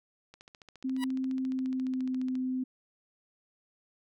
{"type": "click train", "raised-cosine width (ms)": 0.2, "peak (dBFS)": -33, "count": 30, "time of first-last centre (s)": [0.34, 2.354], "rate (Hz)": 14.4}
{"type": "tone with pitch glide", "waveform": "sine", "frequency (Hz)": [261.6, 257], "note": ["C4", "C4"], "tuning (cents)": [0, -31], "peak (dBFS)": -29, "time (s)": [0.84, 2.64], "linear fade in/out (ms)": 10, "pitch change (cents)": -31, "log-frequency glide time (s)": [1.32, 2.21]}
{"type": "tone with exponential growth", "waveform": "15% pulse", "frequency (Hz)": 974, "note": "B5", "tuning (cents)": -24, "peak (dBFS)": -25, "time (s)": [0.95, 1.04], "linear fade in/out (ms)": 1, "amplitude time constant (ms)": 18}
{"effects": []}